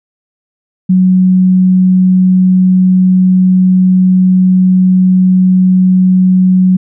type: tone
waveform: sine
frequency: 185 Hz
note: F#3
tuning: in tune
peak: -4 dBFS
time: 0.89-6.77 s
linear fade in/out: 10 ms
effects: none